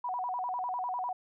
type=tone with vibrato; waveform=sine; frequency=851 Hz; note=G#5; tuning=42 cents sharp; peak=-31 dBFS; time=0.04-1.13 s; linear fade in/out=5 ms; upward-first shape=square; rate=10 Hz; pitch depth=240 cents each way; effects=none